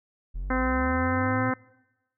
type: linear sweep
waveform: triangle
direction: up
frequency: 39.73 to 116.54 Hz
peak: -27 dBFS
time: 0.34-1.51 s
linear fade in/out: 20 ms
type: harmonic tone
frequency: 257.5 Hz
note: C4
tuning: 28 cents flat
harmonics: 1 / 2 / 3 / 4 / 5 / 6 / 7 / 8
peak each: -27 / -31 / -34 / -33 / -33 / -33 / -37 / -37 dBFS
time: 0.5-1.54 s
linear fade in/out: 5 ms
effects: noise-tail reverb RT60 1.0 s tail -23 dB re dry